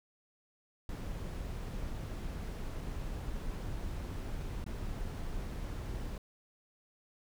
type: noise with dropouts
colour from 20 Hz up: brown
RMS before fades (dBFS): -39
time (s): 0.89-6.18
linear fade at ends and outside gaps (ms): 2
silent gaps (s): 4.642-4.663
effects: none